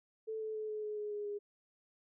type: tone with pitch steps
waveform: sine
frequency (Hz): 440 / 435.7 / 431.4 / 427.2 / 423.1 / 418.9 / 414.8 / 410.8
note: A4 / A4 / A4 / G#4 / G#4 / G#4 / G#4 / G#4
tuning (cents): 0 / -17 / -34 / +49 / +32 / +15 / -2 / -19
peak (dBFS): -37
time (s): 0.27-1.39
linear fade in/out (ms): 20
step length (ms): 140
effects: none